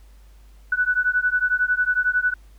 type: beating tone pair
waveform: sine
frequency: 1480 / 1491 Hz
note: F#6 / F#6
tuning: 0 / +13 cents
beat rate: 11 Hz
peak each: -21 dBFS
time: 0.72-2.34 s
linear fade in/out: 5 ms
effects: added 50 Hz sine -45 dBFS peak until 2.58 s + pink hiss -60 dBFS RMS until 2.58 s